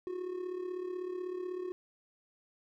triangle tone with amplitude modulation, 364 Hz, F#4, 28 cents flat, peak -31 dBFS, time 0.07-1.72 s, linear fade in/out 0 ms, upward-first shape sine, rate 36.1 Hz, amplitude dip 65%, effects none

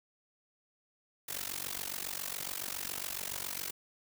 white noise with amplitude modulation, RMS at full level -35 dBFS, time 1.28-3.71 s, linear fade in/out 10 ms, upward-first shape sine, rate 47.2 Hz, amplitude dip 95%, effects none

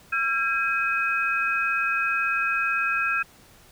sine tone cluster, 1359 / 1621 / 2528 Hz, F6 / G#6 / D#7, -48 / -42 / +27 cents, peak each -26 dBFS, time 0.12-3.23 s, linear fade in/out 10 ms, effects pink hiss -53 dBFS RMS until 3.71 s

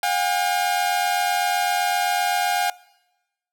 sawtooth tone pair together, 717.2 / 805 Hz, F5 / G5, +46 / +46 cents, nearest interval major second, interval 200 cents, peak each -19 dBFS, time 0.03-2.7 s, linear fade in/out 2 ms, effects noise-tail reverb RT60 1.0 s tail -22 dB re dry

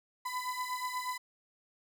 35% pulse beating tone pair, 1000 / 1008.3 Hz, B5 / B5, +21 / +36 cents, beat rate 8.3 Hz, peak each -35 / -37 dBFS, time 0.25-1.18 s, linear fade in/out 10 ms, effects none

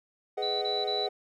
triangle chord, G# minor seventh, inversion none, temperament just, 415.3 / 498.4 / 623 / 747.5 Hz, G#4 / B4 / D#5 / F#5, 0 / +16 / +2 / +17 cents, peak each -31 / -35 / -36 / -32 dBFS, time 0.37-1.09 s, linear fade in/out 10 ms
sine tone bursts, 3951 Hz, B7, in tune, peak -30 dBFS, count 3, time 0.42-1.07 s, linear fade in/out 10 ms, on 200 ms, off 25 ms
effects none

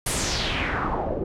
pink noise with low-pass filter sweep, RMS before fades -26 dBFS, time 0.06-1.24 s, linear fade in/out 5 ms, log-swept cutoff 11000 to 420 Hz, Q 2.9, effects none

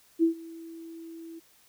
sine tone with ADSR envelope, 329.6 Hz, E4, in tune, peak -17 dBFS, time 0.19-1.4 s, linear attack 39 ms, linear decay 110 ms, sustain -23 dB, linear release 18 ms, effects white hiss -61 dBFS RMS until 1.68 s

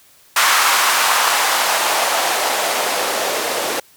blue noise with band-pass filter sweep, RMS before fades -17 dBFS, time 0.36-3.8 s, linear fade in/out 5 ms, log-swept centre 1200 to 460 Hz, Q 1.7, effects white hiss -50 dBFS RMS until 3.96 s

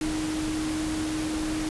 sine tone in noise, 311.1 Hz, D#4, in tune, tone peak -27 dBFS, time 0.01-1.69 s, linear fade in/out 2 ms, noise pink, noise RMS -34 dBFS, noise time 0.01-1.69 s, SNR +4 dB, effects resampled to 24000 Hz

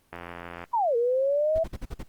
click train, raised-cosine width 0.5 ms, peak -22 dBFS, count 45, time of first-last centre 0.13-0.64 s, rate 86.3 Hz
sine linear two-way sweep, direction down then up, 987.8 to 460 to 660 Hz, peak -21 dBFS, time 0.73-1.64 s, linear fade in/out 10 ms, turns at 0.96 s
brown noise bursts, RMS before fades -32 dBFS, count 6, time 1.55-2.031 s, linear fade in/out 10 ms, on 41 ms, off 47 ms
effects pink hiss -65 dBFS RMS until 2.08 s + Opus 32 kbps

